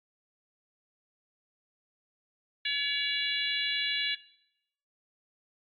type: harmonic tone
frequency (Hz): 568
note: C#5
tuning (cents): +42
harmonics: 3 / 4 / 5 / 6 / 7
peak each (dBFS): -35 / -35 / -35 / -35 / -35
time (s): 2.65-4.15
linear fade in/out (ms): 5
effects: noise-tail reverb RT60 0.8 s tail -19 dB re dry + AAC 32 kbps